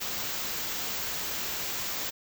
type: band-stop noise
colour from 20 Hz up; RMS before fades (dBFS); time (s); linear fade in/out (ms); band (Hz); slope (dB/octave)
white; -33; 0-2.11; 20; 7900 to 13000; 96
effects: none